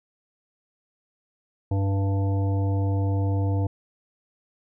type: harmonic tone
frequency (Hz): 98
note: G2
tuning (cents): 0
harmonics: 1 / 3 / 5 / 7 / 9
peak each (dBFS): -21 / -31 / -35 / -38 / -40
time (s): 1.71-3.67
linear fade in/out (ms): 5
effects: none